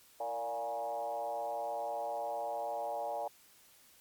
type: tone with frequency modulation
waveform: sine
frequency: 704 Hz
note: F5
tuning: 14 cents sharp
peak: -34 dBFS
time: 0.2-3.28 s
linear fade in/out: 5 ms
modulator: 121 Hz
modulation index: 1.5
effects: white hiss -62 dBFS RMS until 4 s + MP3 96 kbps